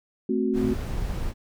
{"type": "chord", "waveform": "sine", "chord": "F# diminished", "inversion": "first", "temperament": "equal", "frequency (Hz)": [220, 261.6, 370], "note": ["A3", "C4", "F#4"], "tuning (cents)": [0, 0, 0], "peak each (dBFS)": -26, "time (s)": [0.29, 0.74], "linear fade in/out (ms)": 5}
{"type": "noise", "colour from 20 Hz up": "brown", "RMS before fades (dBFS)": -29, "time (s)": [0.53, 1.34], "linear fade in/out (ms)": 50}
{"effects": []}